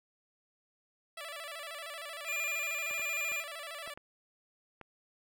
10% pulse tone with vibrato, 619 Hz, D#5, 9 cents flat, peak -33 dBFS, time 1.17-3.94 s, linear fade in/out 5 ms, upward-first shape square, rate 13 Hz, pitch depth 110 cents each way
square tone with tremolo, 2407 Hz, D7, 42 cents sharp, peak -33 dBFS, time 2.25-3.44 s, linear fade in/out 50 ms, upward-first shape triangle, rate 1.3 Hz, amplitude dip 25%
clicks, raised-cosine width 0.5 ms, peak -32 dBFS, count 6, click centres 2.911 / 2.996 / 3.318 / 3.876 / 3.975 / 4.813 s
effects none

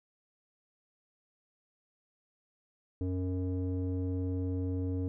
square tone with low-pass filter, 91.9 Hz, F#2, 11 cents flat, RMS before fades -33 dBFS, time 3.01-5.08 s, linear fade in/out 0 ms, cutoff 370 Hz, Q 7, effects none

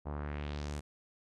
sawtooth tone with low-pass filter sweep, 73.42 Hz, D2, in tune, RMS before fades -39 dBFS, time 0.05-0.81 s, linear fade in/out 20 ms, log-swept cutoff 840 to 9800 Hz, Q 1.8, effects none

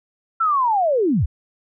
sine linear sweep, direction down, 1361 to 50.7 Hz, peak -15 dBFS, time 0.4-1.26 s, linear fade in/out 10 ms, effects none

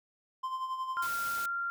triangle tone with tremolo, 1041 Hz, C6, 9 cents flat, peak -29 dBFS, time 0.43-1.07 s, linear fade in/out 10 ms, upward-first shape sine, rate 11 Hz, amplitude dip 55%
sine tone, 1386 Hz, F6, 14 cents flat, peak -31 dBFS, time 0.97-1.7 s, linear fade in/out 0 ms
white noise, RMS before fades -42 dBFS, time 1.02-1.46 s, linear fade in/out 5 ms
effects none

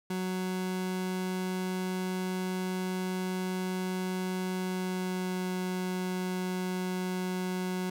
30% pulse tone with pitch glide, 185 to 183.72 Hz, F#3 to F#3, 0 to -12 cents, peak -28 dBFS, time 0.1-7.9 s, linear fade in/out 5 ms, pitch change -12 cents, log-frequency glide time 4.55-5.46 s, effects none

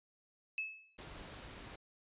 sine tone with exponential decay, 2600 Hz, E7, 24 cents flat, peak -33 dBFS, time 0.58-0.97 s, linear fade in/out 1 ms, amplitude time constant 83 ms
pink noise, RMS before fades -50 dBFS, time 0.98-1.76 s, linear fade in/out 10 ms
effects resampled to 8000 Hz

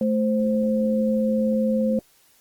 sine tone pair together, 218.5 / 523.3 Hz, A3 / C5, -12 / 0 cents, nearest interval octave + minor third, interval 1512 cents, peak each -20 / -23 dBFS, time 0.01-1.99 s, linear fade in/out 2 ms, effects white hiss -58 dBFS RMS until 2.4 s + Opus 24 kbps

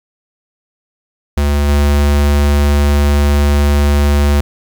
square tone with level steps, 72.2 Hz, D2, 29 cents flat, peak -11 / -9 dBFS, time 1.37-4.41 s, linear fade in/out 5 ms, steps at 1.68 s, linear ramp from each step 10 ms, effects 8-bit

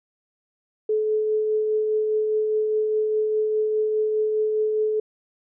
sine tone with tremolo, 430.5 Hz, A4, 38 cents flat, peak -18 dBFS, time 0.89-5 s, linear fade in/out 5 ms, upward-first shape triangle, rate 4.9 Hz, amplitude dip 30%, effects none

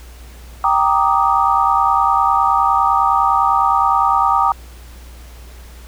sine chord, Eb major seventh, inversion first, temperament equal, 784 / 932.3 / 1174.7 / 1244.5 Hz, G5 / Bb5 / D6 / Eb6, 0 / 0 / 0 / 0 cents, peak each -17 dBFS, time 0.64-4.52 s, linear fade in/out 2 ms, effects added 60 Hz sine -35 dBFS peak until 5.87 s + pink hiss -44 dBFS RMS until 5.87 s

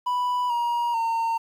triangle tone with pitch steps, 987.8 / 949.8 / 913.2 Hz, B5 / A#5 / A#5, 0 / +32 / -36 cents, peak -20 dBFS, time 0.06-1.38 s, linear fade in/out 10 ms, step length 440 ms, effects 9-bit

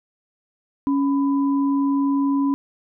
sine tone pair together, 277.8 / 998 Hz, C#4 / B5, +4 / +18 cents, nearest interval octave + minor seventh, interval 2214 cents, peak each -17 / -29 dBFS, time 0.87-2.54 s, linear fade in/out 0 ms, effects none

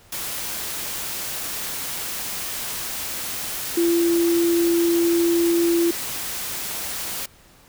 sine tone in noise, 340 Hz, F4, 46 cents flat, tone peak -16 dBFS, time 3.77-5.91 s, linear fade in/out 5 ms, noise white, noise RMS -29 dBFS, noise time 0.12-7.26 s, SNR +10 dB, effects pink hiss -52 dBFS RMS until 7.68 s

